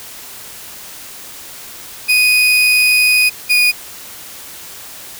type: tone pair in turn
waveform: 35% pulse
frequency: 2489 / 2463 Hz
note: D#7 / D#7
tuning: 0 / -18 cents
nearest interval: unison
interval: 18 cents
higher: first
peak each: -7 dBFS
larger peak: neither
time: 2.08-3.3 / 3.49-3.72 s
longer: first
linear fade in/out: 20 ms
effects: white hiss -33 dBFS RMS until 5.19 s